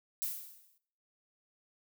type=noise with exponential decay; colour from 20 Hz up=violet; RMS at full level=-33 dBFS; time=0.22-0.78 s; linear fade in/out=0 ms; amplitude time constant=120 ms; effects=noise-tail reverb RT60 0.6 s tail -18 dB re dry